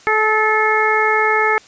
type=harmonic tone with a mistuned harmonic; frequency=432.2 Hz; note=A4; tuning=31 cents flat; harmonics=1 / 2 / 3 / 4 / 5; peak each=-19 / -19 / -19 / -19 / -19 dBFS; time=0.07-1.58 s; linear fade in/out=0 ms; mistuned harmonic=4; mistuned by=+17 cents; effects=white hiss -45 dBFS RMS until 1.67 s + resampled to 16000 Hz